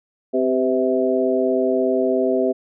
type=harmonic tone with a mistuned harmonic; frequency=129.9 Hz; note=C3; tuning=12 cents flat; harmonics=2 / 3 / 4 / 5; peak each=-22 / -20 / -23 / -22 dBFS; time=0.33-2.53 s; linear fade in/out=20 ms; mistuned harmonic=4; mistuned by=-44 cents; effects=none